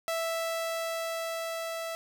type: tone with level ramp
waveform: sawtooth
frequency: 659.3 Hz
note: E5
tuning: in tune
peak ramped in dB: -25 to -30 dBFS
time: 0.08-1.95 s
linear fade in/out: 0 ms
effects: none